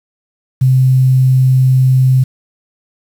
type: tone with quantisation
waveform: sine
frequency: 130 Hz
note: C3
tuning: 11 cents flat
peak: -6 dBFS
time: 0.61-2.24 s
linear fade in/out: 10 ms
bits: 6
effects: none